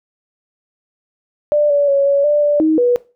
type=tone with pitch steps; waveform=sine; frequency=592 / 574 / 557 / 562 / 590 / 586 / 315 / 487.1 Hz; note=D5 / D5 / C#5 / C#5 / D5 / D5 / D#4 / B4; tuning=+14 / -40 / +8 / +24 / +8 / -4 / +21 / -24 cents; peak=-10 dBFS; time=1.52-2.96 s; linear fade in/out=0 ms; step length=180 ms; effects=noise-tail reverb RT60 0.3 s tail -19 dB re dry